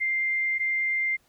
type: tone pair in turn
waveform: sine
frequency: 2097 / 2097 Hz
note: C7 / C7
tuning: +3 / +3 cents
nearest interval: unison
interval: 0 cents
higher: neither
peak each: -23 dBFS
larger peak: neither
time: 0-0.59 / 0.59-1.17 s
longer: first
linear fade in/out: 20 ms
effects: pink hiss -65 dBFS RMS until 1.28 s